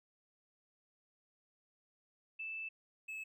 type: tone pair in turn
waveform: sine / triangle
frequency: 2637 / 2598 Hz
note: E7 / E7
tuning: 0 / -26 cents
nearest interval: unison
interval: 26 cents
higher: first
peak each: -40 / -40 dBFS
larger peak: neither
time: 2.39-2.69 / 3.08-3.24 s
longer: first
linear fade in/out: 10 ms
effects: none